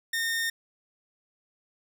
sawtooth tone, 1830 Hz, A#6, 32 cents flat, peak -23 dBFS, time 0.13-0.5 s, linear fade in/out 5 ms, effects none

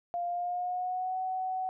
sine tone with pitch glide, 698.5 to 748.6 Hz, F5 to F#5, 0 to +20 cents, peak -30 dBFS, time 0.14-1.69 s, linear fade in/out 0 ms, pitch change +120 cents, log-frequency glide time 0.26-1.18 s, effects none

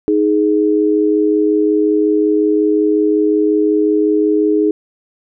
sine tone pair together, 312.8 / 418.3 Hz, D#4 / G#4, +9 / +12 cents, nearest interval perfect fourth, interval 503 cents, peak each -13 dBFS, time 0.08-4.71 s, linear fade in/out 0 ms, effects none

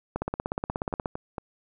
two click trains, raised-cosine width 1 ms, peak -18 / -14 dBFS, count 4 / 16, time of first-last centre 0.7-1.382 / 0.16-1.058 s, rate 4.4 / 16.7 Hz, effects none

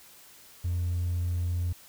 triangle tone, 87.31 Hz, F2, in tune, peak -23 dBFS, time 0.64-1.73 s, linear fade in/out 10 ms, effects tanh soft clip ceiling -22 dBFS + white hiss -53 dBFS RMS until 1.88 s

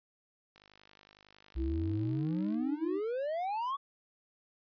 click train, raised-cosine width 0.2 ms, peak -39 dBFS, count 102, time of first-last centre 0.56-2.544 s, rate 50.9 Hz
triangle exponential sweep, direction up, 60 to 1145 Hz, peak -30 dBFS, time 1.55-3.77 s, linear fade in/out 20 ms
sine tone with pitch glide, 329.6 to 309.3 Hz, E4 to D#4, 0 to -10 cents, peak -34 dBFS, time 1.56-3.01 s, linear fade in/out 50 ms, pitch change -110 cents, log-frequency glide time 1.71-2.35 s
effects resampled to 11025 Hz

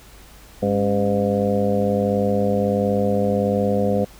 harmonic tone with a mistuned harmonic, 101.4 Hz, G#2, 41 cents flat, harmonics 1 / 2 / 3 / 4 / 5 / 6 / 7, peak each -27 / -21 / -30 / -27 / -21 / -28 / -29 dBFS, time 0.62-4.05 s, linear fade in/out 10 ms, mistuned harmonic 3, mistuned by -150 cents, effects added 50 Hz sine -46 dBFS peak until 4.19 s + pink hiss -47 dBFS RMS until 4.19 s

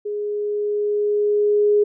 sine tone with level ramp, 415.3 Hz, G#4, in tune, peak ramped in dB -23 to -12 dBFS, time 0.05-1.84 s, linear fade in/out 10 ms, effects none

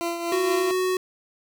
20% pulse tone with tremolo, 340.5 Hz, F4, 44 cents flat, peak -19 dBFS, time 0.01-0.71 s, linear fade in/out 0 ms, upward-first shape triangle, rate 4.3 Hz, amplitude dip 55%
square tone, 370 Hz, F#4, in tune, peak -22 dBFS, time 0.32-0.97 s, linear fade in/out 2 ms
effects none

